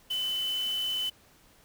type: tone in noise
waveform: sine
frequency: 3020 Hz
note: F#7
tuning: 35 cents sharp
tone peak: -28 dBFS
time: 0.1-1.1 s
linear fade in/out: 10 ms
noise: white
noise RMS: -44 dBFS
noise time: 0.1-1.1 s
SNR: +13 dB
effects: pink hiss -60 dBFS RMS until 1.64 s